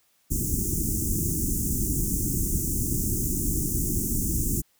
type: band-stop noise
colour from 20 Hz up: pink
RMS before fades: -26 dBFS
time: 0.3-4.62 s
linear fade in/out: 20 ms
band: 350 to 6400 Hz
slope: 48 dB/octave
effects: white hiss -66 dBFS RMS until 4.79 s